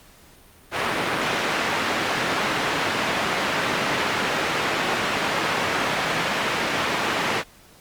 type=band-pass noise; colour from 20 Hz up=white; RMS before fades=-24 dBFS; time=0.71-7.44 s; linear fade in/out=50 ms; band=140 to 2100 Hz; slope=12 dB/octave; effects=pink hiss -51 dBFS RMS until 7.8 s + Opus 48 kbps